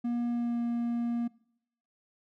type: tone with pitch glide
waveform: triangle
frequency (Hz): 238.6 to 236.3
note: A#3 to A#3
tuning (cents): +41 to +24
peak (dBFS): -26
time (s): 0.04-1.28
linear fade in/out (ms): 10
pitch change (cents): -17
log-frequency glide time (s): 0.29-0.6
effects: noise-tail reverb RT60 0.7 s tail -22 dB re dry